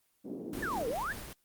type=band-pass noise; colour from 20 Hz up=white; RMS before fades=-41 dBFS; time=0.24-0.93 s; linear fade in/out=20 ms; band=200 to 370 Hz; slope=24 dB/octave
type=noise with tremolo; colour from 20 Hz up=pink; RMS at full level=-42 dBFS; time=0.53-1.33 s; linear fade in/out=2 ms; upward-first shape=sine; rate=5 Hz; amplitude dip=30%
type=exponential two-way sweep; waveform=sine; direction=down then up; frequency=1864.7 to 440 to 1864.7 Hz; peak=-32 dBFS; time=0.62-1.13 s; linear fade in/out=10 ms; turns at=0.88 s
effects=white hiss -73 dBFS RMS until 1.44 s + Opus 24 kbps